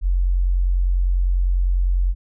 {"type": "tone", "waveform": "sine", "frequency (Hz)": 45, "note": "F#1", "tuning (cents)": -47, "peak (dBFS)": -15, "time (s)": [0.01, 2.15], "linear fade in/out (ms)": 50, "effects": []}